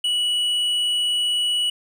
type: tone with hard clipping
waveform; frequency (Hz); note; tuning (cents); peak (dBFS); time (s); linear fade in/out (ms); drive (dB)
sine; 2939; F#7; -12; -20; 0.04-1.7; 5; 5
effects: none